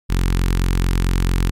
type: tone with notch filter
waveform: sawtooth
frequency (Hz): 44.5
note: F1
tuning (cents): +33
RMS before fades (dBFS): -17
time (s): 0.09-1.51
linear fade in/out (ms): 20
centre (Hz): 620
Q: 0.86
effects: MP3 96 kbps